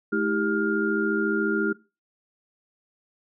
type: tone cluster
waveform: sine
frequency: 214.8 / 321.7 / 395.8 / 1410 Hz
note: A3 / E4 / G4 / F6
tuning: -41 / -42 / +17 / +16 cents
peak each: -27 dBFS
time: 0.12-1.73 s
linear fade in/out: 10 ms
effects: noise-tail reverb RT60 0.3 s tail -21 dB re dry